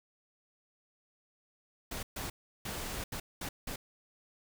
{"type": "noise bursts at uneven times", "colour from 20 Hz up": "pink", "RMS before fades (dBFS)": -39, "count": 6, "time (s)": [[1.91, 2.03], [2.16, 2.3], [2.65, 3.04], [3.12, 3.2], [3.41, 3.49], [3.67, 3.76]], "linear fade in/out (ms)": 5, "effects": []}